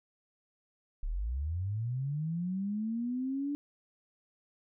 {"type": "linear sweep", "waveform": "sine", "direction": "up", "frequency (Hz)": [32.15, 291.4], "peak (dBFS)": -31, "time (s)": [1.03, 3.55], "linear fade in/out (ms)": 0, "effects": []}